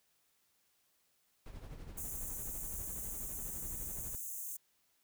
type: noise with tremolo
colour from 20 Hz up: brown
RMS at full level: -45 dBFS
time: 1.46-4.15 s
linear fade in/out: 0 ms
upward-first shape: triangle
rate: 12 Hz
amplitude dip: 60%
type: high-pass noise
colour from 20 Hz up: white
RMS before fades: -43 dBFS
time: 1.97-4.57 s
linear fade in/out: 10 ms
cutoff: 6200 Hz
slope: 96 dB/octave
effects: white hiss -75 dBFS RMS until 5.03 s